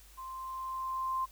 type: tone with level ramp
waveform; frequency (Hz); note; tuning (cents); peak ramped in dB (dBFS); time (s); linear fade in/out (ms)
sine; 1046.5; C6; 0; -41 to -29; 0.17-1.26; 20
effects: added 50 Hz sine -56 dBFS peak until 1.31 s + white hiss -59 dBFS RMS until 1.31 s